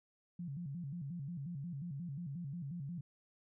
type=tone with vibrato; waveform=sine; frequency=155.56 Hz; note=D#3; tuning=in tune; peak=-40 dBFS; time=0.39-3.01 s; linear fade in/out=5 ms; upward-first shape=square; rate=5.6 Hz; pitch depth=200 cents each way; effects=none